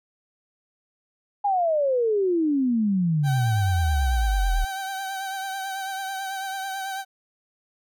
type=exponential sweep; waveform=sine; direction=down; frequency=830.6 to 36.71 Hz; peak=-19 dBFS; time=1.44-4.65 s; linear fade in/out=10 ms
type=tone with vibrato; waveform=30% pulse; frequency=773 Hz; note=G5; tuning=24 cents flat; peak=-26 dBFS; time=3.23-7.05 s; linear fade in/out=50 ms; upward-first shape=triangle; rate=9.1 Hz; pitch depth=40 cents each way
effects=none